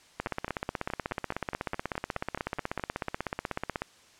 two click trains, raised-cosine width 0.5 ms, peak -15 / -19 dBFS, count 60 / 13, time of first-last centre 0.2-3.82 / 0.27-2.796 s, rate 16.3 / 4.75 Hz, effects white hiss -58 dBFS RMS until 4.19 s + low-pass 7000 Hz 12 dB/octave

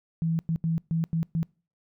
sine tone bursts at uneven times, 163.9 Hz, E3, 10 cents flat, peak -23 dBFS, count 6, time 0.22-0.39 / 0.49-0.56 / 0.64-0.78 / 0.91-1.04 / 1.13-1.23 / 1.35-1.43 s, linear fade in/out 0 ms, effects noise-tail reverb RT60 0.4 s tail -26 dB re dry

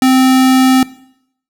square tone, 260.1 Hz, C4, 10 cents flat, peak -7 dBFS, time 0.02-0.83 s, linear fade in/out 2 ms, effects noise-tail reverb RT60 0.7 s tail -19 dB re dry

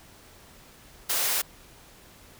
white high-pass noise, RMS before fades -26 dBFS, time 1.09-1.42 s, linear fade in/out 10 ms, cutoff 430 Hz, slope 12 dB/octave, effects pink hiss -52 dBFS RMS until 2.39 s

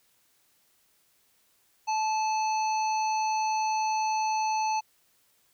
harmonic tone, 870 Hz, A5, 20 cents flat, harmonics 1 / 3 / 5 / 7, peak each -25 / -37 / -41 / -40 dBFS, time 1.87-4.81 s, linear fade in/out 20 ms, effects white hiss -67 dBFS RMS until 5.53 s

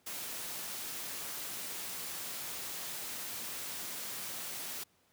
white noise, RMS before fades -41 dBFS, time 0.06-4.84 s, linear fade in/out 10 ms, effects pink hiss -70 dBFS RMS until 5.12 s + high-pass 100 Hz 12 dB/octave

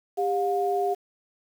sine tone pair together, 398.9 / 714 Hz, G4 / F5, +30 / +38 cents, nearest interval minor seventh, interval 1008 cents, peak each -25 dBFS, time 0.17-0.95 s, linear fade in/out 20 ms, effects 8-bit

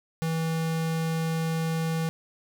square tone, 162.5 Hz, E3, 24 cents flat, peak -26 dBFS, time 0.22-2.09 s, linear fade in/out 0 ms, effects none

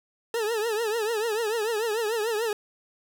40% pulse tone with vibrato, 442.9 Hz, A4, 11 cents sharp, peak -24 dBFS, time 0.34-2.53 s, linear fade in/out 2 ms, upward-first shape triangle, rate 6.8 Hz, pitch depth 140 cents each way, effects none

